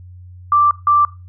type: tone bursts at uneven times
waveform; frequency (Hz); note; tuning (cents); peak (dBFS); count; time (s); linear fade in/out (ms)
sine; 1174.7; D6; 0; -9; 2; 0.52-0.71 / 0.87-1.05; 2
effects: noise-tail reverb RT60 0.3 s tail -21 dB re dry + added 90 Hz sine -35 dBFS peak until 1.28 s